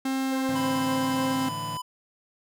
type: tone with pitch glide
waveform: 45% pulse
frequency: 265.7 to 263.7 Hz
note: C4 to C4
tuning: +27 to +14 cents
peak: -25 dBFS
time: 0.05-1.49 s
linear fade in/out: 5 ms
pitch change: -13 cents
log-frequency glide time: 0.18-0.86 s
type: harmonic tone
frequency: 524 Hz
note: C5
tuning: 2 cents sharp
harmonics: 1 / 2 / 3 / 4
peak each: -34 / -40 / -44 / -51 dBFS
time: 0.31-1.35 s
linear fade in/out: 20 ms
type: chord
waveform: sawtooth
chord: A suspended fourth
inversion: none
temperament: just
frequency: 110 / 146.67 / 165 Hz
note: A2 / D3 / E3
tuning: 0 / -2 / +2 cents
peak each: -35 dBFS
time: 0.49-1.77 s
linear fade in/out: 0 ms
type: tone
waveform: square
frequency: 1000 Hz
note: B5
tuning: 21 cents sharp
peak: -32 dBFS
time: 0.55-1.82 s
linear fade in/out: 10 ms
effects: none